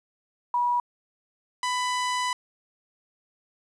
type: tone pair in turn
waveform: sine / sawtooth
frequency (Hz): 970 / 996.1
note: B5 / B5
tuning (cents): -31 / +15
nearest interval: unison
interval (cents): 46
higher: second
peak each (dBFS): -21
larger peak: neither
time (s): 0.54-0.8 / 1.63-2.33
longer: second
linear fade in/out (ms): 2
effects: resampled to 22050 Hz + 10-bit